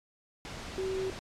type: tone in noise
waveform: sine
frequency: 380 Hz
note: F#4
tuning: 46 cents sharp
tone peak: -30 dBFS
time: 0.78-1.1 s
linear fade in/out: 0 ms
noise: pink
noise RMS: -41 dBFS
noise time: 0.45-1.19 s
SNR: +8 dB
effects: low-pass 6000 Hz 12 dB/octave + MP3 96 kbps